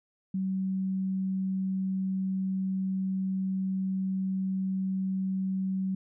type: tone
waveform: sine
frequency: 190 Hz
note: F#3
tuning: 46 cents sharp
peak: -27 dBFS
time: 0.34-5.95 s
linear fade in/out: 5 ms
effects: none